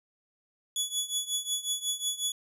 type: tone with tremolo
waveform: 20% pulse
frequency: 3400 Hz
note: G#7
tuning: 40 cents sharp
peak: -20 dBFS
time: 0.76-2.32 s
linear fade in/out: 2 ms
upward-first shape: triangle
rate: 5.5 Hz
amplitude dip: 90%
effects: none